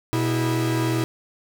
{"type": "tone cluster", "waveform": "45% pulse", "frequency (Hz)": [122.3, 325.1, 405.7], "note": ["B2", "E4", "G#4"], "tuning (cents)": [-16, -24, -41], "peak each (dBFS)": [-23, -24, -32], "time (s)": [0.13, 1.04], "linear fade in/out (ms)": 0, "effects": []}